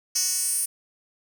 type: tone with high-pass filter sweep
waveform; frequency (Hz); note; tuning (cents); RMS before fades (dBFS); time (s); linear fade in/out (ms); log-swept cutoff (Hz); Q
10% pulse; 370; F#4; 0; -25; 0.15-0.66; 10; 6100 to 9800; 3.3
effects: none